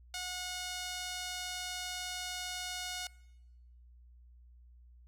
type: tone with band-pass filter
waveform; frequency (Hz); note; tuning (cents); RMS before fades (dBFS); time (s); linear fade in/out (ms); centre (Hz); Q
sawtooth; 727; F#5; -31; -40; 0.14-3.07; 2; 5100; 0.83
effects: noise-tail reverb RT60 1.0 s tail -23 dB re dry + added 60 Hz sine -55 dBFS peak until 5.07 s